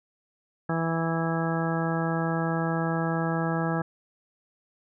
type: harmonic tone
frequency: 164.6 Hz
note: E3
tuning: 2 cents flat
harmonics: 1 / 2 / 3 / 4 / 5 / 6 / 7 / 8 / 10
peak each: -27 / -32 / -34 / -35 / -34 / -40 / -40 / -36 / -36 dBFS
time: 0.69-3.82 s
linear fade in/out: 5 ms
effects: none